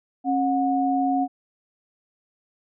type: tone pair together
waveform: sine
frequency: 271.8 / 728.3 Hz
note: C#4 / F#5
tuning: -34 / -28 cents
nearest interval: octave + perfect fourth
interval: 1706 cents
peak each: -22 dBFS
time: 0.24-1.28 s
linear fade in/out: 50 ms
effects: none